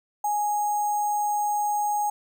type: tone with sample-and-hold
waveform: sine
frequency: 830.6 Hz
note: G#5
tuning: in tune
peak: -22 dBFS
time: 0.24-2.1 s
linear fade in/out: 5 ms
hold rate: 7350 Hz
effects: none